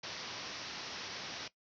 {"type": "low-pass noise", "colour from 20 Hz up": "white", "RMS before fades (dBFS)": -44, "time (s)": [0.03, 1.48], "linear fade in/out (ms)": 5, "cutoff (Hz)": 5900, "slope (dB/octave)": 96, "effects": ["noise-tail reverb RT60 0.1 s tail -17 dB re dry", "high-pass 100 Hz 12 dB/octave"]}